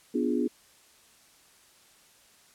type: chord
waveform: sine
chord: B diminished seventh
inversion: none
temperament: equal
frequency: 246.9 / 293.7 / 349.2 / 415.3 Hz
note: B3 / D4 / F4 / Ab4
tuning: 0 / 0 / 0 / 0 cents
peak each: -28 / -30 / -31 / -32 dBFS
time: 0.14-0.48 s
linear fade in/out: 10 ms
effects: white hiss -59 dBFS RMS until 2.54 s + low-pass 11000 Hz 12 dB/octave